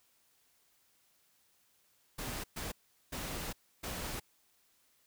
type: noise bursts at uneven times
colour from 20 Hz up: pink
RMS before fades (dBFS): -40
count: 4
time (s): 2.18-2.44 / 2.56-2.72 / 3.12-3.53 / 3.83-4.2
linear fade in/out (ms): 10
effects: white hiss -71 dBFS RMS until 5.06 s